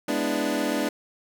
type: chord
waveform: 25% pulse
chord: E dominant seventh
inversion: first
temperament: equal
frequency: 207.7 / 246.9 / 293.7 / 329.6 Hz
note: G#3 / B3 / D4 / E4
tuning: 0 / 0 / 0 / 0 cents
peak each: -28 / -26 / -23 / -28 dBFS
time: 0.08-0.89 s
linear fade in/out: 5 ms
effects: none